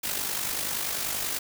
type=noise with amplitude modulation; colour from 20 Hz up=white; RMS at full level=-28 dBFS; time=0.03-1.39 s; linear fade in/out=10 ms; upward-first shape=sine; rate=50.3 Hz; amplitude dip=50%; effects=none